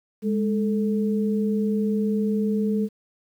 sine tone pair together, 207.4 / 440 Hz, G#3 / A4, -2 / 0 cents, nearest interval octave + minor second, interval 1302 cents, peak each -21 / -27 dBFS, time 0.22-2.89 s, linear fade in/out 50 ms, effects 9-bit

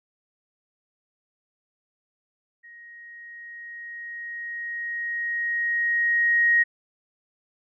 sine tone with level ramp, 1880 Hz, A#6, 14 cents sharp, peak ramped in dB -44 to -15 dBFS, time 2.63-6.64 s, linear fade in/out 20 ms, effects none

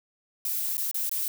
violet noise with dropouts, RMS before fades -29 dBFS, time 0.45-1.28 s, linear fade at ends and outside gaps 1 ms, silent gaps 0.77-0.779 / 0.913-0.944 / 1.093-1.114 s, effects none

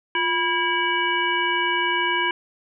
harmonic tone with a mistuned harmonic, 326.5 Hz, E4, 17 cents flat, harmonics 1 / 3 / 5 / 7 / 9, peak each -29 / -24 / -25 / -26 / -27 dBFS, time 0.15-2.31 s, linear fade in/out 2 ms, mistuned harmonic 1, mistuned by +130 cents, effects none

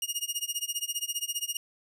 15% pulse tone with tremolo, 2857 Hz, F7, 39 cents sharp, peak -20 dBFS, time 0.02-1.57 s, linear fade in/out 2 ms, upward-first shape sine, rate 15 Hz, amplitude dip 95%, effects none

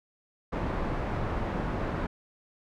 pink low-pass noise, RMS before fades -31 dBFS, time 0.52-2.07 s, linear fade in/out 10 ms, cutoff 1300 Hz, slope 12 dB/octave, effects none

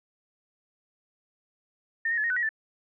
sine tone with pitch steps, 1816 / 1866 / 1718 / 1863 / 1501 / 1907 / 1763 Hz, A#6 / A#6 / A6 / A#6 / F#6 / A#6 / A6, -46 / +1 / -42 / -2 / +24 / +39 / +3 cents, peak -24 dBFS, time 2.05-2.491 s, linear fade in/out 5 ms, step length 63 ms, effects none

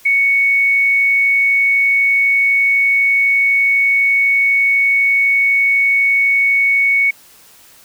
sine tone, 2222 Hz, C#7, 4 cents sharp, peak -10 dBFS, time 0.05-7.11 s, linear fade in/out 10 ms, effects white hiss -45 dBFS RMS until 7.84 s

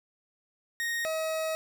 40% pulse tone pair in turn, 1863 / 637 Hz, A#6 / D#5, -2 / +41 cents, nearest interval octave + perfect fifth, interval 1857 cents, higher first, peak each -28 dBFS, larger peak neither, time 0.8-1.05 / 1.05-1.55 s, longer second, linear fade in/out 0 ms, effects none

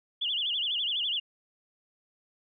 sine tone with vibrato, 3136 Hz, G7, in tune, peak -27 dBFS, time 0.21-1.2 s, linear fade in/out 10 ms, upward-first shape sine, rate 12 Hz, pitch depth 190 cents each way, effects none

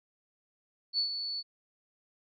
sine tone with ADSR envelope, 4448 Hz, C#8, 5 cents sharp, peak -25 dBFS, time 0.93-1.43 s, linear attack 53 ms, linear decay 100 ms, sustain -8 dB, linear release 37 ms, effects none

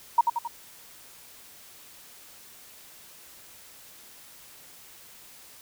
sine tone with echo, 940 Hz, A#5, 14 cents sharp, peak -14 dBFS, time 0.18-0.21 s, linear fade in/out 5 ms, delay 89 ms, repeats 3, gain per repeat -5 dB, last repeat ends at 0.477 s, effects white hiss -50 dBFS RMS until 5.61 s

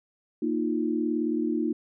sine chord, Bb suspended fourth, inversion none, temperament just, 233.1 / 310.8 / 349.6 Hz, Bb3 / Eb4 / F4, 0 / -2 / +2 cents, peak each -29 / -27 / -30 dBFS, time 0.42-1.73 s, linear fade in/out 5 ms, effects none

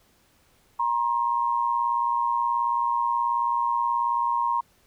sine tone pair together, 948 / 1066.6 Hz, A#5 / C6, +29 / +33 cents, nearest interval major second, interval 204 cents, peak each -23 / -26 dBFS, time 0.79-4.61 s, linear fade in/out 10 ms, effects pink hiss -62 dBFS RMS until 4.86 s

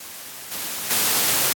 white noise with level steps, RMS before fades -37 / -29 / -20 dBFS, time 0-1.53 s, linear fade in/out 5 ms, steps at 0.51 / 0.9 s, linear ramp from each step 10 ms, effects high-pass 100 Hz 12 dB/octave + AAC 64 kbps

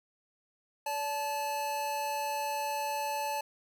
square tone pair together, 573.6 / 870 Hz, D5 / A5, -41 / -20 cents, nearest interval perfect fifth, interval 721 cents, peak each -39 / -33 dBFS, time 0.86-3.41 s, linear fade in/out 5 ms, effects none

